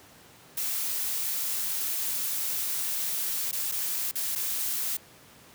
blue noise with dropouts, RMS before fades -30 dBFS, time 0.57-4.97 s, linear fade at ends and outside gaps 5 ms, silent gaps 3.514-3.527 / 3.716-3.72 / 4.113-4.154 / 4.353-4.357 s, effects pink hiss -53 dBFS RMS until 5.54 s + high-pass 100 Hz 12 dB/octave

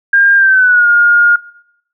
sine tone with pitch glide, 1606 to 1422.5 Hz, G6 to F6, +41 to +31 cents, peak -5 dBFS, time 0.13-1.36 s, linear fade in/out 5 ms, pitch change -210 cents, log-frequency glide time 0.36-0.87 s, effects noise-tail reverb RT60 0.8 s tail -22 dB re dry

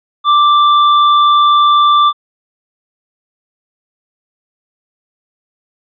sine tone with tanh clipping, 1176 Hz, D6, 2 cents sharp, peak -8 dBFS, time 0.24-2.13 s, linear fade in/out 50 ms, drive 16 dB, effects resampled to 11025 Hz

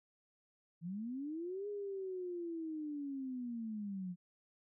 sine linear two-way sweep, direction up then down, 159.5 to 415.3 to 174.5 Hz, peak -39 dBFS, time 0.81-4.16 s, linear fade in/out 50 ms, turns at 1.68 s, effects none

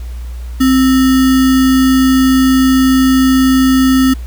sine tone with sample-and-hold, 261.6 Hz, C4, in tune, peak -6 dBFS, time 0.6-4.14 s, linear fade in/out 10 ms, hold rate 1575 Hz, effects added 60 Hz sine -21 dBFS peak until 4.26 s + pink hiss -42 dBFS RMS until 4.26 s

